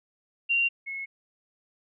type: tone pair in turn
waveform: sine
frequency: 2764 / 2181 Hz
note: F7 / C#7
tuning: -19 / -29 cents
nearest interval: major third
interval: 410 cents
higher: first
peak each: -21 / -32 dBFS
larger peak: first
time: 0.49-0.69 / 0.86-1.06 s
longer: neither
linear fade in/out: 20 ms
effects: none